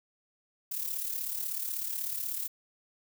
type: noise with amplitude modulation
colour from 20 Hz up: violet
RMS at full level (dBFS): -32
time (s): 0.71-2.48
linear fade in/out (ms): 10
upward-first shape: sine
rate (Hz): 36.2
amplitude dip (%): 60
effects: none